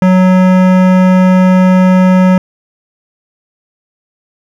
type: tone with hard clipping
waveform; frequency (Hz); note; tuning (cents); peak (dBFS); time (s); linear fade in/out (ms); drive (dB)
sine; 185; F#3; 0; -6; 0.02-2.38; 2; 17
effects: none